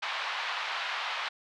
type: band-pass noise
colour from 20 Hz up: pink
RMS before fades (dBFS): -34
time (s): 0.02-1.29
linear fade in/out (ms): 10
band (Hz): 840 to 3900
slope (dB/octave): 24
effects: none